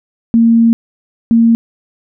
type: tone bursts at uneven times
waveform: sine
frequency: 230 Hz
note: A#3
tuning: 23 cents flat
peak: -5 dBFS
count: 2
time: 0.34-0.73 / 1.31-1.55 s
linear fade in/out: 0 ms
effects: none